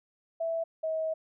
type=tone pair in turn; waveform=sine; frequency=659.3 / 637.9 Hz; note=E5 / D#5; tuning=0 / +43 cents; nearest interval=minor second; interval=57 cents; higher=first; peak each=-28 dBFS; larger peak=neither; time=0.4-0.64 / 0.83-1.14 s; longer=second; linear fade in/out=10 ms; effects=none